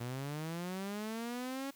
sawtooth linear sweep, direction up, 117.1 to 277.7 Hz, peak -34 dBFS, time 0-1.71 s, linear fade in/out 10 ms, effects white hiss -62 dBFS RMS until 1.75 s

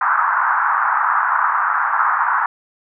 white band-pass noise, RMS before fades -17 dBFS, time 0.01-2.46 s, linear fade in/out 2 ms, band 890 to 1500 Hz, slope 48 dB/octave, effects none

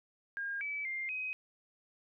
sine tone with pitch steps, 1616 / 2298 / 2106 / 2522 Hz, G#6 / D7 / C7 / D#7, -48 / -38 / +11 / +23 cents, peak -35 dBFS, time 0.37-1.33 s, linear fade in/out 0 ms, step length 240 ms, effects none

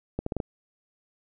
accelerating click train, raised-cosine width 2 ms, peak -15 dBFS, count 5, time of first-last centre 0.19-0.402 s, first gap 74 ms, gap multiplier 0.78, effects none

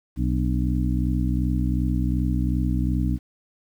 harmonic tone with a mistuned harmonic, 62.7 Hz, B1, 27 cents sharp, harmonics 1 / 2 / 3 / 4 / 5, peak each -23 / -26 / -28 / -29 / -30 dBFS, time 0.16-3.19 s, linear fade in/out 50 ms, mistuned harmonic 5, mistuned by -75 cents, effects 9-bit

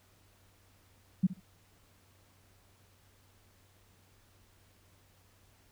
sine tone with echo, 184.9 Hz, F#3, 1 cent flat, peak -21 dBFS, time 1.23-1.27 s, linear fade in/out 10 ms, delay 67 ms, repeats 2, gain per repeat -15 dB, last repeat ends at 1.404 s, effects added 95 Hz sine -66 dBFS peak until 5.71 s + pink hiss -66 dBFS RMS until 5.71 s

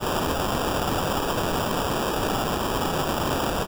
blue noise with sample-and-hold, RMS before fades -25 dBFS, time 0-3.67 s, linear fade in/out 50 ms, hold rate 2100 Hz, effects none

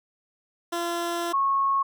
15% pulse / sine tone pair in turn, 342.6 / 1095.9 Hz, F4 / C#6, -33 / -20 cents, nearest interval octave + minor sixth, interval 2013 cents, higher second, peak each -20 dBFS, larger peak neither, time 0.72-1.33 / 1.33-1.83 s, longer first, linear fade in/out 10 ms, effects none

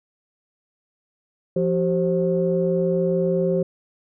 sine tone cluster, 174.4 / 382.5 / 530 Hz, F3 / G4 / C5, -2 / -42 / +22 cents, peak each -22 dBFS, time 1.56-3.63 s, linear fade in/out 5 ms, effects tanh soft clip ceiling -8 dBFS

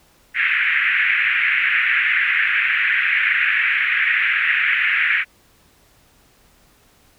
pink band-pass noise, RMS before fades -18 dBFS, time 0.34-5.25 s, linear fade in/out 50 ms, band 1600 to 2500 Hz, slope 48 dB/octave, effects pink hiss -55 dBFS RMS until 7.18 s

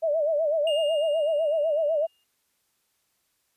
sine tone with vibrato, 617 Hz, D#5, 15 cents flat, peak -21 dBFS, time 0.02-2.07 s, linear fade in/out 20 ms, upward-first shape sine, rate 8 Hz, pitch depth 120 cents each way
triangle tone with exponential decay, 2829 Hz, F7, 22 cents sharp, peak -27 dBFS, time 0.67-2.24 s, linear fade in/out 2 ms, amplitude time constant 340 ms
effects white hiss -72 dBFS RMS until 3.56 s + resampled to 32000 Hz

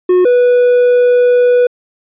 triangle tone pair in turn, 362.9 / 491.1 Hz, F#4 / B4, -34 / -10 cents, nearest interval perfect fourth, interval 524 cents, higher second, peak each -4 dBFS, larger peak neither, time 0.09-0.25 / 0.25-1.67 s, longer second, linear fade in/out 5 ms, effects resampled to 8000 Hz

